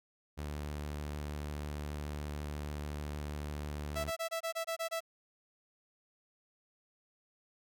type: tone with vibrato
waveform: sawtooth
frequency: 74 Hz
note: D2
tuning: 14 cents sharp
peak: -34 dBFS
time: 0.37-4.11 s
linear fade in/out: 20 ms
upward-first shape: sine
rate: 6.5 Hz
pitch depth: 9 cents each way
type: tone bursts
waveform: sawtooth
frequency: 659.3 Hz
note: E5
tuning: in tune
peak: -30 dBFS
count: 9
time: 3.95-5.006 s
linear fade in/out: 20 ms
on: 96 ms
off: 24 ms
effects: none